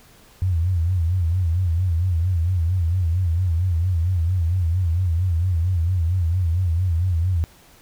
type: tone with vibrato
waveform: sine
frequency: 87.31 Hz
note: F2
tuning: in tune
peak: -17 dBFS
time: 0.42-7.44 s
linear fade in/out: 0 ms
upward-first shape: sine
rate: 4.4 Hz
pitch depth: 130 cents each way
effects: pink hiss -51 dBFS RMS until 7.81 s